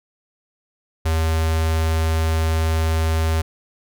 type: tone with notch filter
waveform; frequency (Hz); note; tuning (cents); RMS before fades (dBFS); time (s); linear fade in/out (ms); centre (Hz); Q
square; 80.5; E2; -41; -19; 1.05-3.42; 10; 190; 0.9
effects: none